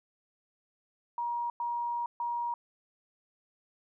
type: tone bursts at uneven times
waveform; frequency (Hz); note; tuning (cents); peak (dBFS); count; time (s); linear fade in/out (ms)
sine; 950; A#5; +33; -30; 3; 1.18-1.5 / 1.6-2.06 / 2.2-2.54; 2
effects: none